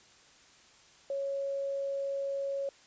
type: tone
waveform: sine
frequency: 553 Hz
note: C#5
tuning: 4 cents flat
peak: -31 dBFS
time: 1.1-2.69 s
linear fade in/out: 2 ms
effects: white hiss -59 dBFS RMS until 2.86 s + resampled to 16000 Hz